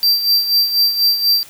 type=tone with tremolo; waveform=square; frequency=4699 Hz; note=D8; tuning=in tune; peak=-10 dBFS; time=0.03-1.43 s; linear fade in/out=0 ms; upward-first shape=sine; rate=4.1 Hz; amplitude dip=65%; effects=white hiss -41 dBFS RMS until 1.49 s